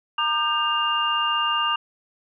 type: tone cluster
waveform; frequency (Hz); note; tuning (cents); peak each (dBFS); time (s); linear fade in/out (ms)
sine; 930 / 1205 / 1571 / 2806; A#5 / D6 / G6 / F7; -4 / +44 / +3 / +8; -28 / -23 / -31 / -24; 0.18-1.76; 5
effects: none